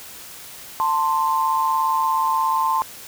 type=tone pair together; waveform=sine; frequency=889.6 / 1046.5 Hz; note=A5 / C6; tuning=+19 / 0 cents; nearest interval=minor third; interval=281 cents; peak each=-21 / -19 dBFS; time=0.8-2.82 s; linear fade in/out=0 ms; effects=white hiss -39 dBFS RMS until 3.07 s